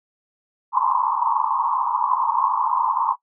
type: band-pass noise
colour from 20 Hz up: white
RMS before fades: -21 dBFS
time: 0.72-3.16 s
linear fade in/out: 50 ms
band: 880 to 1100 Hz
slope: 96 dB/octave
effects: noise-tail reverb RT60 0.1 s tail -19 dB re dry